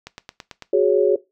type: click train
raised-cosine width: 0.2 ms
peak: -17 dBFS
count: 6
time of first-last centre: 0.07-0.623 s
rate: 9.04 Hz
type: chord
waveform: sine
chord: F# suspended second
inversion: none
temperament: just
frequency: 370 / 416.2 / 555 Hz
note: F#4 / G#4 / C#5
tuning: 0 / +4 / +2 cents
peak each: -17 / -17 / -19 dBFS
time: 0.73-1.16 s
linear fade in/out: 5 ms
effects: noise-tail reverb RT60 0.2 s tail -18 dB re dry